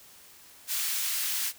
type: high-pass noise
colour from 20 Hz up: white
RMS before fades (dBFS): -30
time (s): 0.67-1.53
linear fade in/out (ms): 50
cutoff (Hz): 1700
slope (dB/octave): 12
effects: white hiss -53 dBFS RMS until 1.58 s